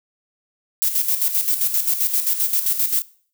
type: noise with tremolo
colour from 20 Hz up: violet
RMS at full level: -18 dBFS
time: 0.82-3.02 s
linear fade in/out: 0 ms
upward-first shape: square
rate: 7.6 Hz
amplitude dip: 60%
effects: noise-tail reverb RT60 0.5 s tail -21 dB re dry